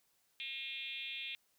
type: tone with frequency modulation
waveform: sine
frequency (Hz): 2960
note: F#7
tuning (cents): 0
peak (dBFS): -40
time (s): 0.4-1.35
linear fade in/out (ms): 0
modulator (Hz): 269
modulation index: 2.7
effects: white hiss -75 dBFS RMS until 1.58 s